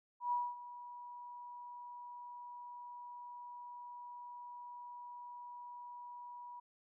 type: tone with ADSR envelope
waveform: sine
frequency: 971 Hz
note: B5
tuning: 30 cents flat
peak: -31 dBFS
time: 0.2-6.6 s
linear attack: 120 ms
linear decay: 230 ms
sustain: -16 dB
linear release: 8 ms
effects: none